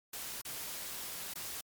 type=noise with dropouts; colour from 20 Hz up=white; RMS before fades=-42 dBFS; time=0.13-1.61 s; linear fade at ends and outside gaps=5 ms; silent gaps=0.416-0.45 / 1.338-1.355 s; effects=MP3 96 kbps

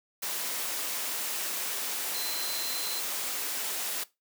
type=tone in noise; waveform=sine; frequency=4086 Hz; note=C8; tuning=42 cents flat; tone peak=-36 dBFS; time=2.14-3 s; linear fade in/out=10 ms; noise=white; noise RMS=-33 dBFS; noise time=0.22-4.04 s; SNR=-6 dB; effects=noise-tail reverb RT60 0.2 s tail -18 dB re dry + high-pass 300 Hz 12 dB/octave

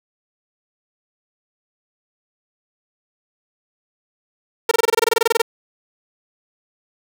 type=tone bursts; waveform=sawtooth; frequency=459.1 Hz; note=A#4; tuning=26 cents flat; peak=-8 dBFS; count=16; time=4.69-5.418 s; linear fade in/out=5 ms; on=23 ms; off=24 ms; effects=7-bit

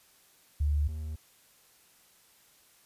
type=tone pair in turn; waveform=sine / triangle; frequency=73.42 / 77.15 Hz; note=D2 / D#2; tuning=0 / -14 cents; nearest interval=minor second; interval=86 cents; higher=second; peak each=-24 / -32 dBFS; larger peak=first; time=0.6-0.88 / 0.88-1.16 s; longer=neither; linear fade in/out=10 ms; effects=white hiss -62 dBFS RMS until 2.85 s + resampled to 32000 Hz

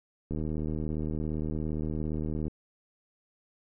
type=click train; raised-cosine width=3 ms; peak=-21 dBFS; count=169; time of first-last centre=0.31-2.481 s; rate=77.4 Hz; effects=none

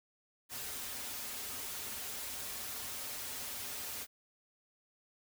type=noise with comb filter; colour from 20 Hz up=white; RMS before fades=-42 dBFS; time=0.49-4.07 s; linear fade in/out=50 ms; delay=6 ms; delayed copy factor=-0.7; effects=none

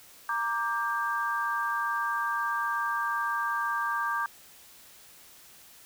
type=chord; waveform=sine; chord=G minor; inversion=first; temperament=equal with one note detuned; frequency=932.3 / 1174.7 / 1590.8 Hz; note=Bb5 / D6 / G6; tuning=0 / 0 / +25 cents; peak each=-33 / -30 / -31 dBFS; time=0.29-4.26 s; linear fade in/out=2 ms; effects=white hiss -53 dBFS RMS until 5.85 s

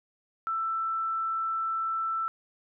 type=tone; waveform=sine; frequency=1329 Hz; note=E6; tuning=14 cents sharp; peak=-27 dBFS; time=0.47-2.28 s; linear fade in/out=0 ms; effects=none

